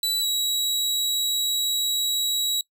sawtooth tone with pitch glide, 3959 to 3878 Hz, B7 to B7, +3 to -32 cents, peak -19 dBFS, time 0.03-2.61 s, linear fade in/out 2 ms, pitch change -35 cents, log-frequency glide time 0.2-0.26 s, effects noise-tail reverb RT60 0.1 s tail -23 dB re dry

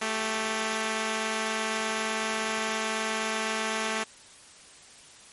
5% pulse tone pair together, 220 / 392 Hz, A3 / G4, 0 / 0 cents, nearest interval minor seventh, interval 1000 cents, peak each -17 / -23 dBFS, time 0.01-4.04 s, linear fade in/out 10 ms, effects white hiss -51 dBFS RMS until 5.32 s + MP3 48 kbps

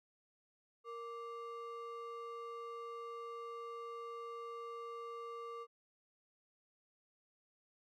triangle ring-modulated tone, 818 Hz, G#5, 26 cents flat, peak -39 dBFS, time 0.84-5.67 s, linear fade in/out 50 ms, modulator 352 Hz, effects none

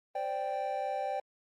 triangle chord, C suspended second, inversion none, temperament equal, 523.3 / 587.3 / 784 Hz, C5 / D5 / G5, 0 / 0 / 0 cents, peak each -37 / -35 / -32 dBFS, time 0.15-1.2 s, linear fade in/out 5 ms, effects Opus 32 kbps

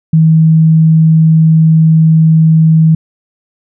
sine tone, 160 Hz, D#3, 49 cents sharp, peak -3 dBFS, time 0.13-2.95 s, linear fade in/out 5 ms, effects none

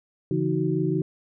sine tone cluster, 142.6 / 168.6 / 314.6 / 373.6 Hz, C#3 / E3 / D#4 / F#4, +49 / +39 / +19 / +17 cents, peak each -27 dBFS, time 0.31-1.02 s, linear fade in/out 2 ms, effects none

